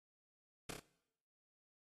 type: noise with echo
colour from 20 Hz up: pink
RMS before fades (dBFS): -43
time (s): 0.69-0.71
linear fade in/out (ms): 5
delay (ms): 29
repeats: 3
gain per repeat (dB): -3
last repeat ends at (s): 0.797
effects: noise-tail reverb RT60 0.8 s tail -20 dB re dry + AAC 32 kbps